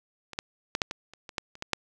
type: clicks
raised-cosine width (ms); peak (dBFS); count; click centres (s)
0.2; -23 / -12 / -10 / -7 / -16 / -29 / -24 / -12 / -29 / -16 / -7; 11; 0.333 / 0.389 / 0.751 / 0.818 / 0.911 / 1.136 / 1.292 / 1.382 / 1.554 / 1.624 / 1.733
effects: none